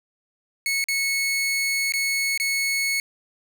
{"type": "tone with dropouts", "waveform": "sawtooth", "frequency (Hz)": 2200, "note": "C#7", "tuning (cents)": -14, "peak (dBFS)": -18, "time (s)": [0.66, 3], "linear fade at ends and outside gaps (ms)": 1, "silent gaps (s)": [[0.841, 0.885], [1.922, 1.937], [2.376, 2.399]], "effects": []}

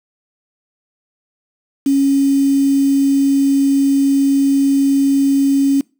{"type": "tone with quantisation", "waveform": "sine", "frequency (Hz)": 275.8, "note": "C#4", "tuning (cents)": -9, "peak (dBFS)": -10, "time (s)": [1.86, 5.81], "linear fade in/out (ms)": 5, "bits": 5, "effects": ["noise-tail reverb RT60 0.3 s tail -24 dB re dry"]}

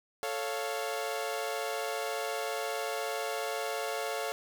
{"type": "chord", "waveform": "sawtooth", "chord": "A augmented", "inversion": "none", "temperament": "equal", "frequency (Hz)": [440, 554.4, 698.5], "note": ["A4", "C#5", "E#5"], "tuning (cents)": [0, 0, 0], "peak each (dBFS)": -33, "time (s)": [0.23, 4.32], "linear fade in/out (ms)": 0, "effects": ["9-bit"]}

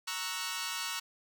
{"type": "chord", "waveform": "10% pulse", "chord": "F# dominant seventh", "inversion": "first", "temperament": "equal", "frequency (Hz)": [932.3, 1108.7, 1318.5, 1480], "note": ["A#5", "C#6", "E6", "F#6"], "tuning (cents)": [0, 0, 0, 0], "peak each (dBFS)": -32, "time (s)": [0.07, 1], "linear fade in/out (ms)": 10, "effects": []}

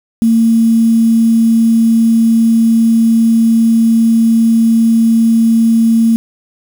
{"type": "tone with quantisation", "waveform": "sine", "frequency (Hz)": 227.5, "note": "A#3", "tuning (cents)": -42, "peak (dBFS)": -6, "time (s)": [0.22, 6.16], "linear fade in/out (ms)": 0, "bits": 5, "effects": []}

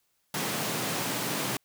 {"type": "high-pass noise", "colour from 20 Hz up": "pink", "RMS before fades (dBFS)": -31, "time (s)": [0.34, 1.57], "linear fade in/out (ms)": 2, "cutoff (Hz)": 120, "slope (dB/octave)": 48, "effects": ["white hiss -73 dBFS RMS until 1.64 s"]}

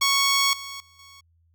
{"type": "tone with level steps", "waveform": "10% pulse", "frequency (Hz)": 1108.7, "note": "C#6", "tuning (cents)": 0, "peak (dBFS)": [-10, -26, -45, -38], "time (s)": [0.01, 1.21], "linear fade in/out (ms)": 10, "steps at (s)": [0.53, 0.8, 0.99], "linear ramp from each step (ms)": 2, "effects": ["added 83 Hz sine -60 dBFS peak until 1.54 s"]}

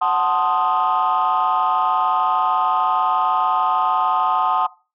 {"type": "chord", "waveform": "sine", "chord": "F# diminished seventh", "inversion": "none", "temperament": "equal", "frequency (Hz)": [740, 880, 1046.5, 1244.5], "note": ["F#5", "A5", "C6", "Eb6"], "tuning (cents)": [0, 0, 0, 0], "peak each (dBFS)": [-20, -20, -20, -20], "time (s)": [0.01, 4.67], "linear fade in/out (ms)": 10, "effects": ["noise-tail reverb RT60 0.3 s tail -19 dB re dry", "tanh soft clip ceiling -10 dBFS"]}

